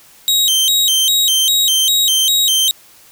sawtooth tone with vibrato, 3447 Hz, A7, 36 cents flat, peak -8 dBFS, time 0.28-2.71 s, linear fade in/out 0 ms, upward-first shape square, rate 2.5 Hz, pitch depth 170 cents each way, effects white hiss -45 dBFS RMS until 3.11 s

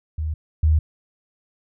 sine tone pair in turn, 77.78 / 77.78 Hz, D#2 / D#2, 0 / 0 cents, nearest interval unison, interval 0 cents, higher neither, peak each -22 / -13 dBFS, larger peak second, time 0.18-0.34 / 0.63-0.79 s, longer neither, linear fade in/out 5 ms, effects none

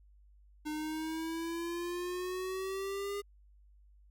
square exponential sweep, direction up, 302.6 to 407.3 Hz, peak -36 dBFS, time 0.65-3.22 s, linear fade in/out 20 ms, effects added 50 Hz sine -58 dBFS peak until 4.1 s

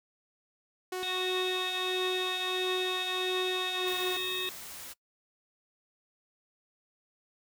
sawtooth tone with pitch glide, 368.5 to 364.9 Hz, F#4 to F#4, -7 to -24 cents, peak -29 dBFS, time 0.92-4.17 s, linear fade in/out 5 ms, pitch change -17 cents, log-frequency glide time 3.73-3.88 s
harmonic tone, 370 Hz, F#4, in tune, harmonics 1 / 3 / 5 / 7 / 9 / 10, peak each -38 / -44 / -43 / -39 / -43 / -33 dBFS, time 1.03-4.49 s, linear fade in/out 0 ms
white noise, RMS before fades -44 dBFS, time 3.86-4.94 s, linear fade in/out 20 ms
effects noise-tail reverb RT60 0.1 s tail -22 dB re dry

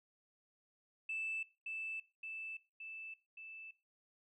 sine tone with echo, 2638 Hz, E7, 1 cent sharp, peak -37 dBFS, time 1.09-1.43 s, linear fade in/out 5 ms, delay 570 ms, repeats 4, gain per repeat -3 dB, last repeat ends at 3.71 s, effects noise-tail reverb RT60 0.3 s tail -19 dB re dry + tanh soft clip ceiling -33 dBFS

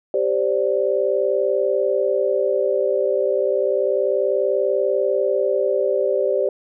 sine chord, G suspended fourth, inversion none, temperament equal with one note detuned, 392 / 523.3 / 583.6 Hz, G4 / C5 / D5, 0 / 0 / -11 cents, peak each -21 / -21 / -21 dBFS, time 0.14-6.49 s, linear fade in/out 2 ms, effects none

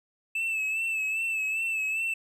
triangle tone with vibrato, 2628 Hz, E7, 6 cents flat, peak -25 dBFS, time 0.35-2.14 s, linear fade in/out 5 ms, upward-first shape sine, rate 2.5 Hz, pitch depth 45 cents each way, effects none

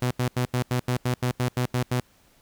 sawtooth tone bursts, 124.6 Hz, B2, 16 cents sharp, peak -18 dBFS, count 12, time 0.02-2.002 s, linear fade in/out 5 ms, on 90 ms, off 82 ms, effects pink hiss -60 dBFS RMS until 2.41 s

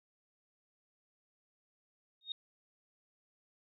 sine tone with exponential growth, 3715 Hz, A#7, 7 cents flat, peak -32 dBFS, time 2.21-2.32 s, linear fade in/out 2 ms, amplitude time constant 22 ms, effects none

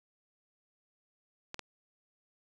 clicks, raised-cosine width 0.2 ms, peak -22 dBFS, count 2, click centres 1.544 / 1.593 s, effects none

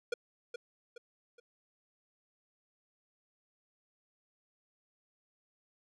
square tone with echo, 477.9 Hz, A#4, 43 cents sharp, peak -31 dBFS, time 0.12-0.14 s, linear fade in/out 5 ms, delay 420 ms, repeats 3, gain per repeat -8 dB, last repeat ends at 1.4 s, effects low-pass 6000 Hz 12 dB/octave

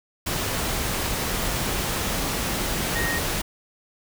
sine tone in noise, 1864.7 Hz, A#6, in tune, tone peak -26 dBFS, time 2.95-3.19 s, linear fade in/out 10 ms, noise pink, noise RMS -26 dBFS, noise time 0.26-3.42 s, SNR -3 dB, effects none

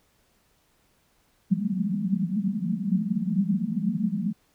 white band-pass noise, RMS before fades -26 dBFS, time 1.5-4.33 s, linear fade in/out 20 ms, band 170 to 220 Hz, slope 96 dB/octave, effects pink hiss -66 dBFS RMS until 4.54 s

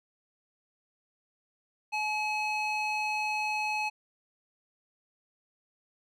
square tone with band-pass filter, 852 Hz, G#5, 44 cents sharp, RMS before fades -31 dBFS, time 1.92-3.9 s, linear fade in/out 20 ms, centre 2200 Hz, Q 1.5, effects none

